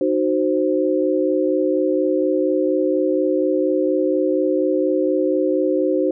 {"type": "chord", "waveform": "sine", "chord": "C diminished", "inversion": "first", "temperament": "equal with one note detuned", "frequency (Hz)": [305.8, 370, 523.3], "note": ["Eb4", "Gb4", "C5"], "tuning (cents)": [-30, 0, 0], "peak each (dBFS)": -20, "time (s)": [0.01, 6.11], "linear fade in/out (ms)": 2, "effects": []}